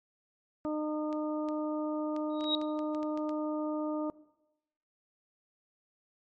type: harmonic tone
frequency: 304.8 Hz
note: D#4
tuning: 36 cents flat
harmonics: 1 / 2 / 3 / 4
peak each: -32 / -36 / -43 / -44 dBFS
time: 0.65-4.1 s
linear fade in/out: 0 ms
type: clicks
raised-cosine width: 0.2 ms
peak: -31 dBFS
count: 11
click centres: 1.128 / 1.487 / 2.164 / 2.409 / 2.442 / 2.615 / 2.791 / 2.948 / 3.03 / 3.175 / 3.293 s
type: tone with exponential growth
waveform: sine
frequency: 3810 Hz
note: A#7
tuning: 37 cents sharp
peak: -24 dBFS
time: 2.3-2.55 s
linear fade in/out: 1 ms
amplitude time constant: 53 ms
effects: noise-tail reverb RT60 0.9 s tail -19 dB re dry + MP3 48 kbps